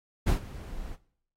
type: noise with ADSR envelope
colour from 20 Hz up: brown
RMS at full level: -19 dBFS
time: 0.26-0.97 s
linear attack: 22 ms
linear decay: 110 ms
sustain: -20 dB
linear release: 42 ms
effects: noise-tail reverb RT60 0.6 s tail -19 dB re dry + AAC 48 kbps